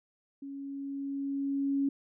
sine tone with level ramp, 277.2 Hz, C#4, in tune, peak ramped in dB -39 to -25 dBFS, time 0.42-1.89 s, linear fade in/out 5 ms, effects none

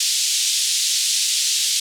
pink band-pass noise, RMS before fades -20 dBFS, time 0-1.8 s, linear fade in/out 5 ms, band 3400 to 9000 Hz, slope 24 dB/octave, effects none

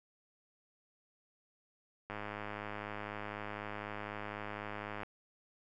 click train, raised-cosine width 0.5 ms, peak -26 dBFS, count 306, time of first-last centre 2.1-5.033 s, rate 104 Hz, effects none

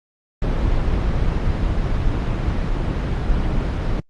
brown noise, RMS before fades -19 dBFS, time 0.42-4 s, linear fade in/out 2 ms, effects low-pass 4000 Hz 12 dB/octave + Opus 24 kbps

